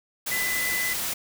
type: tone in noise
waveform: sine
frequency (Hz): 2004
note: B6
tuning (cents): +25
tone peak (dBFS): -26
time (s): 0.31-0.94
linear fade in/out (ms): 10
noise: white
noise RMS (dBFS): -29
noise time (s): 0.26-1.14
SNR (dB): 0
effects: none